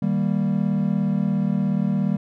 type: chord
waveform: triangle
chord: Eb major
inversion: none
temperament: equal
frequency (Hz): 155.56 / 196 / 233.1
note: Eb3 / G3 / Bb3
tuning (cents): 0 / 0 / 0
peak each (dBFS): -23 / -19 / -24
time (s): 0.02-2.17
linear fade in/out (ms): 5
effects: none